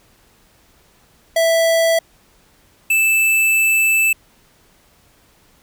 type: tone pair in turn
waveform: square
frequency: 659.3 / 2637 Hz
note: E5 / E7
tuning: 0 / 0 cents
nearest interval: 2 octaves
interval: 2400 cents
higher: second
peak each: -13 dBFS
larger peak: neither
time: 1.36-1.99 / 2.9-4.13 s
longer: second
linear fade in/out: 5 ms
effects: pink hiss -54 dBFS RMS until 5.62 s